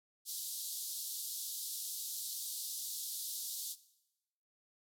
white band-pass noise, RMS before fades -42 dBFS, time 0.25-3.76 s, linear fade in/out 50 ms, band 3600 to 15000 Hz, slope 48 dB/octave, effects noise-tail reverb RT60 0.9 s tail -17 dB re dry

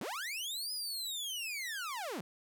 sawtooth linear two-way sweep, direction up then down, 146.83 to 5060 to 146.83 Hz, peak -34 dBFS, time 0.01-2.21 s, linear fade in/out 2 ms, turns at 0.72 s, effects none

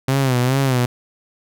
sawtooth tone with vibrato, 130 Hz, C3, 11 cents flat, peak -11 dBFS, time 0.08-0.86 s, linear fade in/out 5 ms, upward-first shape sine, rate 2.4 Hz, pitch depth 100 cents each way, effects none

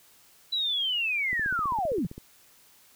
sine linear sweep, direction down, 3980 to 130.81 Hz, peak -25 dBFS, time 0.52-2.07 s, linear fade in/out 10 ms
click train, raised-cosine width 3 ms, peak -27 dBFS, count 14, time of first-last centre 1.33-2.18 s, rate 15.3 Hz
effects white hiss -58 dBFS RMS until 2.95 s

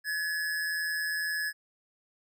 square tone with amplitude modulation, 1699 Hz, G#6, 39 cents sharp, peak -28 dBFS, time 0.04-1.53 s, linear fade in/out 50 ms, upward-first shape sine, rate 162 Hz, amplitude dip 45%, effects none

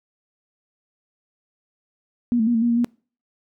sine tone with pitch steps, 240.1 / 220.6 / 239.2 / 225.5 / 237.9 / 233.9 / 239.7 Hz, B3 / A3 / A#3 / A3 / A#3 / A#3 / A#3, -49 / +5 / +45 / +43 / +35 / +6 / +48 cents, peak -16 dBFS, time 2.32-2.845 s, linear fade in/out 0 ms, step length 75 ms, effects noise-tail reverb RT60 0.4 s tail -25 dB re dry

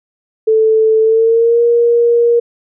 sine tone with pitch glide, 440 to 471.6 Hz, A4 to A#4, 0 to +20 cents, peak -7 dBFS, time 0.47-2.4 s, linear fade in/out 10 ms, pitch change +120 cents, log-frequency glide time 1.01-1.61 s, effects none

